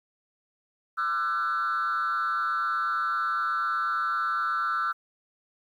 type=tone with frequency modulation; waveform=sine; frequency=1348 Hz; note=E6; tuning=38 cents sharp; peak=-23 dBFS; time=0.97-4.93 s; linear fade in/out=20 ms; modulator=149 Hz; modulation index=0.96; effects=tanh soft clip ceiling -22 dBFS + 10-bit